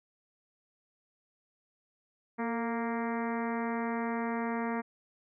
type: harmonic tone with a mistuned harmonic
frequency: 232.6 Hz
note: A#3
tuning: 4 cents flat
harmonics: 1 / 2 / 3 / 4 / 5 / 6 / 7 / 8 / 9 / 10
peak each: -33 / -38 / -40 / -39 / -43 / -46 / -47 / -45 / -47 / -53 dBFS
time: 2.38-4.82 s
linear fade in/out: 20 ms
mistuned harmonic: 2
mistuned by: -38 cents
effects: none